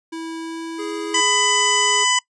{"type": "tone with pitch glide", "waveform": "square", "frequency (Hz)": [326.8, 328.7], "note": ["E4", "E4"], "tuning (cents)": [-15, -5], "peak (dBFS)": -28, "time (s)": [0.12, 1.21], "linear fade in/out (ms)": 10, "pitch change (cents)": 10, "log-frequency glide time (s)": [0.38, 0.62]}
{"type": "tone", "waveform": "square", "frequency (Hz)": 415.3, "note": "G#4", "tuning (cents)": 0, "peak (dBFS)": -28, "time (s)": [0.78, 2.05], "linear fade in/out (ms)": 20}
{"type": "harmonic tone", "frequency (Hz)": 998, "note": "B5", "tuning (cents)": 18, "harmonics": [1, 2, 3, 5, 6, 7, 8], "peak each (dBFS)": [-21, -22, -20, -27, -26, -25, -27], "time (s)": [1.14, 2.19], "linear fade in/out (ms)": 5}
{"effects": ["noise-tail reverb RT60 0.1 s tail -22 dB re dry", "resampled to 22050 Hz"]}